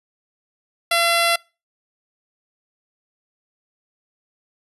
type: tone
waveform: 10% pulse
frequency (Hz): 680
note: F5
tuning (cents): -46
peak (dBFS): -7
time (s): 0.91-1.36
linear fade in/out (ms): 5
effects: noise-tail reverb RT60 0.3 s tail -25 dB re dry + resampled to 32000 Hz